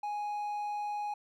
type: tone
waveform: triangle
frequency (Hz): 830.6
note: G#5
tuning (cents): 0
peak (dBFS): -31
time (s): 0.03-1.14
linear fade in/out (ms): 5
effects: none